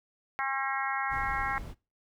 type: harmonic tone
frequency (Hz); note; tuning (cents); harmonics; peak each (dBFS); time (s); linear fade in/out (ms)
270; C#4; -45; 3 / 4 / 5 / 6 / 7 / 8; -34 / -35 / -36 / -37 / -37 / -38; 0.39-1.58; 0
type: noise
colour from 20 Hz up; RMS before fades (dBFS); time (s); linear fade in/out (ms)
brown; -40; 1.09-1.75; 50
effects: noise-tail reverb RT60 0.3 s tail -22 dB re dry